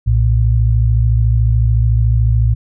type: tone pair together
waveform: sine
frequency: 60.6 / 114.4 Hz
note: B1 / A#2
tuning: -32 / -32 cents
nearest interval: major seventh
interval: 1100 cents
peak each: -12 dBFS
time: 0.06-2.55 s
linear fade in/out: 20 ms
effects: none